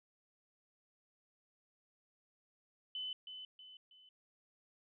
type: tone with echo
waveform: sine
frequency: 3022 Hz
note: F#7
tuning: 36 cents sharp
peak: -39 dBFS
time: 2.95-3.13 s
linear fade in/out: 2 ms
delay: 320 ms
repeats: 3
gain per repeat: -7 dB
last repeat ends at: 4.09 s
effects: none